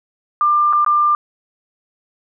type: tone with dropouts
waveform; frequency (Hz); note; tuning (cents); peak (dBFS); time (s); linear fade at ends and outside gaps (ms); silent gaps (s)
sine; 1193; D6; +27; -11; 0.41-1.15; 1; 0.727-0.732 / 0.847-0.863
effects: none